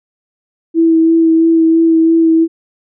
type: tone with vibrato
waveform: sine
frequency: 326.9 Hz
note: E4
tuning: 14 cents flat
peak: -6 dBFS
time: 0.74-2.48 s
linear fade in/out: 50 ms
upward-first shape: sine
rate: 3 Hz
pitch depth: 16 cents each way
effects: none